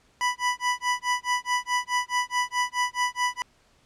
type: tone with tremolo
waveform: 25% pulse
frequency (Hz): 987.8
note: B5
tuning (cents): 0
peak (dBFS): -17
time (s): 0.21-3.42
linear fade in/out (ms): 0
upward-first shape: sine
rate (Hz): 4.7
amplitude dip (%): 100
effects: pink hiss -62 dBFS RMS until 3.85 s + low-pass 8000 Hz 12 dB/octave